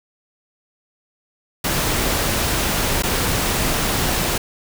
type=noise with dropouts; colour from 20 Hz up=pink; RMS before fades=-20 dBFS; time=1.64-4.38 s; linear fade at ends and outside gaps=5 ms; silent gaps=3.024-3.034 s; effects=none